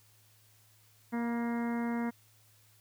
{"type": "harmonic tone with a mistuned harmonic", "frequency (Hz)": 234.9, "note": "A#3", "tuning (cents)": 13, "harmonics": [1, 2, 3, 4, 5, 6, 7, 8, 9], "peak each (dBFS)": [-31, -42, -44, -43, -50, -49, -50, -49, -50], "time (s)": [1.12, 2.11], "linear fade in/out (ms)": 20, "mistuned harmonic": 4, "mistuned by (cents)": 18, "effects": ["added 107 Hz sine -65 dBFS peak until 2.8 s", "white hiss -65 dBFS RMS until 2.8 s"]}